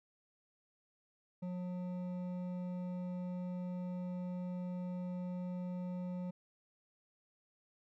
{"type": "tone with hard clipping", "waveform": "sine", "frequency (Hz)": 180.1, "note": "F#3", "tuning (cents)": -46, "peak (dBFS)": -40, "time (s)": [1.42, 6.31], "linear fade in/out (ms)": 10, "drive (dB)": 9, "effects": []}